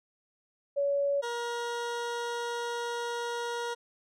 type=tone pair in turn; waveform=sine / 20% pulse; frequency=564 / 474.3 Hz; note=C#5 / A#4; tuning=+30 / +30 cents; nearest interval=minor third; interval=300 cents; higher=first; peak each=-25 / -27 dBFS; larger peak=first; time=0.76-1.22 / 1.22-3.75 s; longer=second; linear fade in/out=20 ms; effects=low-pass 8000 Hz 12 dB/octave